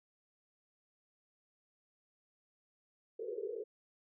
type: band-pass noise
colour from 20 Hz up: pink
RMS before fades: -41 dBFS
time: 3.19-3.64 s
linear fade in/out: 10 ms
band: 380 to 500 Hz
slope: 96 dB/octave
effects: none